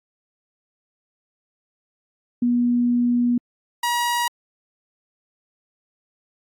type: tone pair in turn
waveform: sine / sawtooth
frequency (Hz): 242 / 957.2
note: B3 / A#5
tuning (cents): -35 / +46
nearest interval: 2 octaves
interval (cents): 2381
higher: second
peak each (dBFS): -16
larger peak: neither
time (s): 2.42-3.38 / 3.83-4.28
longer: first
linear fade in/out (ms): 5
effects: AAC 64 kbps